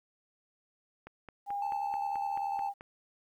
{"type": "click train", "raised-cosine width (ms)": 0.5, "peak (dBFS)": -31, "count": 9, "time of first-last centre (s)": [1.07, 2.809], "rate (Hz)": 4.6}
{"type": "tone with pitch glide", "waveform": "sine", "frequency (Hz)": [808, 801.5], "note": ["G#5", "G5"], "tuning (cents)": [-48, 38], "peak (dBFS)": -32, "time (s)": [1.46, 2.74], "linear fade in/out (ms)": 50, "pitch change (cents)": -14, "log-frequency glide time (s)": [1.82, 2.5]}
{"type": "tone with tremolo", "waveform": "triangle", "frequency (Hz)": 880, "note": "A5", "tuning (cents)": 0, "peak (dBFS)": -34, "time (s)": [1.62, 2.69], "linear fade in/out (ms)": 2, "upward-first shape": "square", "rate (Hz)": 10, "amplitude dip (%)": 35}
{"effects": ["11-bit"]}